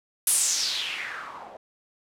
blue noise with low-pass filter sweep, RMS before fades -28 dBFS, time 0.27-1.57 s, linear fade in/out 2 ms, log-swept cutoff 11000 to 620 Hz, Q 3.9, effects none

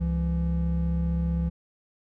triangle tone pair together, 68.02 / 168.7 Hz, C#2 / E3, -32 / +40 cents, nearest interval octave + major third, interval 1572 cents, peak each -24 dBFS, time 0-1.5 s, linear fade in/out 20 ms, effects none

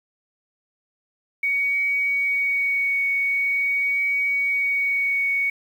sine tone with vibrato, 2241 Hz, C#7, 18 cents sharp, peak -19 dBFS, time 1.43-5.5 s, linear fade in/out 5 ms, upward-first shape triangle, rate 0.45 Hz, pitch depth 10 cents each way, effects 8-bit

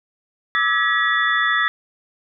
sine tone cluster, 1181 / 1300 / 1681 / 1932 / 3481 Hz, D6 / E6 / G#6 / B6 / A7, +9 / -24 / +20 / -39 / -19 cents, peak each -27 / -22 / -22 / -19 / -27 dBFS, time 0.55-1.68 s, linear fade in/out 0 ms, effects none

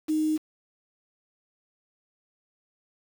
sine tone with quantisation, 310 Hz, D#4, 6 cents flat, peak -22 dBFS, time 0.08-0.38 s, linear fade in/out 20 ms, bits 7, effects none

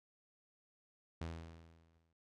sawtooth tone with exponential decay, 82.41 Hz, E2, in tune, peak -36 dBFS, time 1.21-2.13 s, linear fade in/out 5 ms, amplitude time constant 200 ms, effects low-pass 6000 Hz 12 dB/octave + AAC 64 kbps

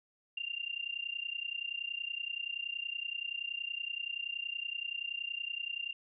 sine tone with amplitude modulation, 2788 Hz, F7, 4 cents flat, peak -32 dBFS, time 0.37-5.93 s, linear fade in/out 5 ms, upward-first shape sine, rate 30.6 Hz, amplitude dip 90%, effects none

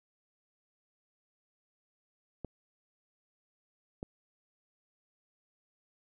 clicks, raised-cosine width 2 ms, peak -25 dBFS, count 2, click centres 2.447 / 4.029 s, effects none

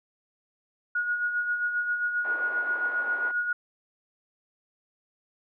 sine tone with tremolo, 1447 Hz, F#6, 39 cents flat, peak -23 dBFS, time 0.95-3.53 s, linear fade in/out 5 ms, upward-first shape sine, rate 7.5 Hz, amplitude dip 50%
white band-pass noise, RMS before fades -41 dBFS, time 2.24-3.32 s, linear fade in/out 10 ms, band 340 to 1400 Hz, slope 24 dB/octave
effects none

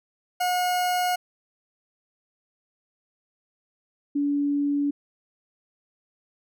40% pulse / sine tone pair in turn, 722 / 286.5 Hz, F#5 / D4, -43 / -43 cents, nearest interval octave + major third, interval 1600 cents, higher first, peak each -21 dBFS, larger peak neither, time 0.4-1.16 / 4.15-4.91 s, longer neither, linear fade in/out 10 ms, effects none

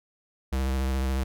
square tone with vibrato, 66 Hz, C2, 16 cents sharp, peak -25 dBFS, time 0.52-1.24 s, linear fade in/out 10 ms, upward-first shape sine, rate 14 Hz, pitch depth 33 cents each way, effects none

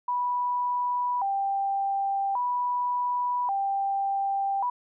sine tone with vibrato, 880 Hz, A5, in tune, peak -24 dBFS, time 0.08-4.7 s, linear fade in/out 5 ms, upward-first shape square, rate 0.44 Hz, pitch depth 190 cents each way, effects none

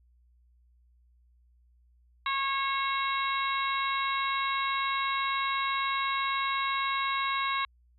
harmonic tone, 546 Hz, C#5, 26 cents flat, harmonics 2 / 3 / 4 / 5 / 6 / 7, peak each -29 / -37 / -34 / -39 / -45 / -36 dBFS, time 2.26-7.65 s, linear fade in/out 2 ms, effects added 60 Hz sine -60 dBFS peak until 7.98 s

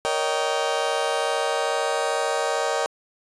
30% pulse chord, Eb dominant seventh, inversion second, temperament just, 466.7 / 560 / 622.3 / 777.8 Hz, Bb4 / Db5 / Eb5 / G5, +2 / +18 / 0 / -14 cents, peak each -25 dBFS, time 0.05-2.86 s, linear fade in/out 0 ms, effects resampled to 22050 Hz

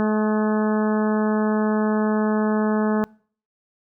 harmonic tone with a mistuned harmonic, 214.5 Hz, A3, 44 cents flat, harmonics 1 / 2 / 3 / 4 / 5 / 6 / 7 / 8, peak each -19 / -25 / -29 / -31 / -33 / -35 / -36 / -37 dBFS, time 0-3.04 s, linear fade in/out 0 ms, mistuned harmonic 6, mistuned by -27 cents, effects noise-tail reverb RT60 0.5 s tail -26 dB re dry

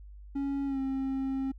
triangle tone with pitch glide, 277.7 to 267.6 Hz, C#4 to C4, +3 to +39 cents, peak -27 dBFS, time 0.35-1.52 s, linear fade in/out 10 ms, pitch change -64 cents, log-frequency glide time 0.66-0.79 s, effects added 50 Hz sine -45 dBFS peak until 1.58 s

